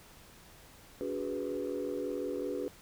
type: chord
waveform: sine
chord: G# half-diminished seventh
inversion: second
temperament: equal with one note detuned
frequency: 287 / 370 / 415.3 / 493.9 Hz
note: D4 / F#4 / G#4 / B4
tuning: -40 / 0 / 0 / 0 cents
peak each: -38 / -38 / -38 / -37 dBFS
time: 1.01-2.68 s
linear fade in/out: 0 ms
effects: tanh soft clip ceiling -26 dBFS + pink hiss -56 dBFS RMS until 2.81 s